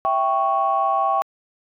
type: chord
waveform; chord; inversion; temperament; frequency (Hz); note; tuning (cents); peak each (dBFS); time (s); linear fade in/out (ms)
sine; C# diminished; first; equal; 659.3 / 784 / 1108.7; E5 / G5 / C#6; 0 / 0 / 0; -24 / -20 / -20; 0.05-1.22; 0
effects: tanh soft clip ceiling -8 dBFS